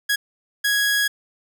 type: tone bursts at uneven times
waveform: sawtooth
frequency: 1661.2 Hz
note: G#6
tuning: in tune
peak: -14 dBFS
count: 2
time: 0.09-0.16 / 0.64-1.08 s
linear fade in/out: 10 ms
effects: none